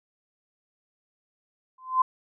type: tone with exponential growth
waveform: sine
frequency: 1032 Hz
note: C6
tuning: 24 cents flat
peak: -14 dBFS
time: 1.78-2.02 s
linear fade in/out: 5 ms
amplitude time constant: 52 ms
effects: none